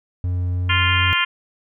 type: tone with pitch glide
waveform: triangle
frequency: 89.6 to 90.85 Hz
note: F2 to F#2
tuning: +45 to -31 cents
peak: -17 dBFS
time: 0.24-1.13 s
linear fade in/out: 0 ms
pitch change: +24 cents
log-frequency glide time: 0.57-0.92 s
type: harmonic tone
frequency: 349.2 Hz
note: F4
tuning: in tune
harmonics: 3 / 4 / 5 / 6 / 7 / 8 / 9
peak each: -24 / -24 / -24 / -24 / -24 / -24 / -24 dBFS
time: 0.69-1.25 s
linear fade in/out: 10 ms
effects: none